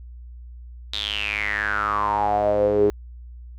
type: tone with band-pass filter sweep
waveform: sawtooth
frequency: 103.83 Hz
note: G#2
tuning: in tune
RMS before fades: -22 dBFS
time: 0.93-2.9 s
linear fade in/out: 0 ms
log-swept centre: 3800 to 380 Hz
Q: 9.5
effects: added 60 Hz sine -37 dBFS peak until 3.58 s